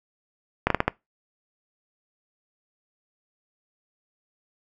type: slowing click train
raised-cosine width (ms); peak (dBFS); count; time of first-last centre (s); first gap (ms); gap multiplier
0.5; -4; 5; 0.67-0.88; 33; 1.32
effects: noise-tail reverb RT60 0.2 s tail -22 dB re dry